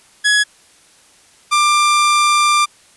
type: tone pair in turn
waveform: sawtooth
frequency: 1680 / 1187.9 Hz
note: G#6 / D6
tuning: +19 / +19 cents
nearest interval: tritone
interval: 600 cents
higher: first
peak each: -7 dBFS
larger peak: neither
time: 0.24-0.44 / 1.51-2.66 s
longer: second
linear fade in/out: 20 ms
effects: white hiss -49 dBFS RMS until 2.96 s + resampled to 24000 Hz